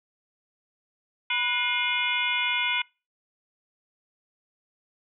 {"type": "harmonic tone with a mistuned harmonic", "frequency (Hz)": 491, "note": "B4", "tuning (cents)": -10, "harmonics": [2, 3, 4, 5, 6, 7], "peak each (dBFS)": [-33, -33, -28, -28, -31, -33], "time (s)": [1.3, 2.82], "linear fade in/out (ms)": 5, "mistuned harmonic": 4, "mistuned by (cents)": 140, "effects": ["noise-tail reverb RT60 0.3 s tail -25 dB re dry"]}